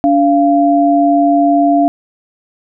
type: tone pair together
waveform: sine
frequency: 287.8 / 690 Hz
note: D4 / F5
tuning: -35 / -21 cents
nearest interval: octave + minor third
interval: 1514 cents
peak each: -10 dBFS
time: 0.04-1.88 s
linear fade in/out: 0 ms
effects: none